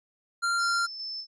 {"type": "tone", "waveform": "square", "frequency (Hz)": 1386, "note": "F6", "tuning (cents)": -14, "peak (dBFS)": -25, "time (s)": [0.42, 0.87], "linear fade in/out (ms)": 20}
{"type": "tone with tremolo", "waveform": "sine", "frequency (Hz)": 5274, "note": "E8", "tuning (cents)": 0, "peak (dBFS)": -33, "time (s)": [0.58, 1.27], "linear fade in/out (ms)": 50, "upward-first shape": "square", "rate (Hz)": 2.4, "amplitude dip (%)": 35}
{"effects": ["resampled to 22050 Hz"]}